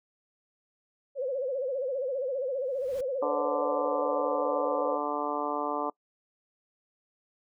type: tone with vibrato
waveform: sine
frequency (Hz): 529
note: C5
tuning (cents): +19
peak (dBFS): -28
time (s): 1.15-4.99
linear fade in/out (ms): 50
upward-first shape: sine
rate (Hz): 15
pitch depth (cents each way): 120
type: noise with exponential growth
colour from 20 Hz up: pink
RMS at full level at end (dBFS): -46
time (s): 2.56-3.01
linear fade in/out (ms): 5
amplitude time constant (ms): 96
type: harmonic tone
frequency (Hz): 146.83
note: D3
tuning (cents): 0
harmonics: 2 / 3 / 4 / 5 / 6 / 7 / 8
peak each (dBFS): -36 / -36 / -36 / -36 / -36 / -36 / -36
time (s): 3.22-5.9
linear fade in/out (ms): 5
effects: noise-tail reverb RT60 0.1 s tail -24 dB re dry